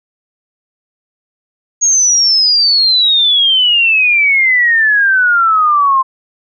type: exponential sweep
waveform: sine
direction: down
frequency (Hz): 6645 to 1044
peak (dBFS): -7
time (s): 1.81-6.03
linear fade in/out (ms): 20
effects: none